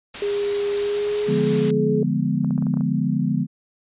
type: noise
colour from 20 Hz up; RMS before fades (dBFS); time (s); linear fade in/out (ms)
white; -31; 0.14-1.71; 5
type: tone with pitch glide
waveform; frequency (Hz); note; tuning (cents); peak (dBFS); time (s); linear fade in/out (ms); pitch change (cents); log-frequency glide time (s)
sine; 407 to 424.3; G#4 to G#4; -35 to +37; -20; 0.22-2.03; 2; +72; 0.75-1.54
type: chord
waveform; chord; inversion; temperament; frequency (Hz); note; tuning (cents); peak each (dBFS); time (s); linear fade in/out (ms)
sine; D diminished seventh; none; equal; 146.83 / 174.61 / 207.7 / 246.9; D3 / F3 / Ab3 / Cb4; 0 / 0 / 0 / 0; -24; 1.26-3.47; 50
type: clicks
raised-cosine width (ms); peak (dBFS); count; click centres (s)
1; -24; 8; 2.446 / 2.508 / 2.579 / 2.624 / 2.668 / 2.74 / 2.772 / 2.809
effects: resampled to 8000 Hz